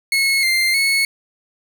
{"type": "tone with pitch steps", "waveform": "30% pulse", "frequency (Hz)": [2182, 2095, 2196], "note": ["C#7", "C7", "C#7"], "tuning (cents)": [-28, 2, -17], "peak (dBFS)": -12, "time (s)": [0.12, 1.05], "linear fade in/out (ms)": 2, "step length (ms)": 310, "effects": []}